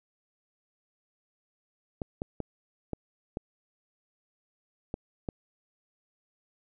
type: clicks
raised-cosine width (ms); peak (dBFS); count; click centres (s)
2; -19; 7; 2.018 / 2.219 / 2.403 / 2.933 / 3.371 / 4.941 / 5.288
effects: none